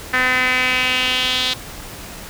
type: tone with band-pass filter sweep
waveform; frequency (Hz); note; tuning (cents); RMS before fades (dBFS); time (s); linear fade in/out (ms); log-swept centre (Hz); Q
sawtooth; 254.5; C4; -48; -18; 0.13-1.54; 10; 1800 to 3700; 3.6
effects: pink hiss -34 dBFS RMS until 2.29 s